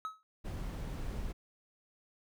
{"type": "tone with exponential decay", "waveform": "triangle", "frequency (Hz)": 1283, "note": "E6", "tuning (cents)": -47, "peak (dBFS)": -31, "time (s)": [0.05, 0.23], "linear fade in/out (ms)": 0, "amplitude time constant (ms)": 37}
{"type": "noise", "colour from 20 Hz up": "brown", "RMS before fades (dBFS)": -39, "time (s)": [0.44, 1.33], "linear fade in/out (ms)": 20}
{"effects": []}